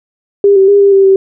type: tone with pitch steps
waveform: sine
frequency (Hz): 401.6 / 385.9 / 403.8 / 398.5 / 390.2 / 386.1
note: G4 / G4 / G#4 / G4 / G4 / G4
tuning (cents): +42 / -27 / -49 / +28 / -8 / -26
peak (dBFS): -3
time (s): 0.44-1.16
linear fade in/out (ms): 2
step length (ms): 120
effects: none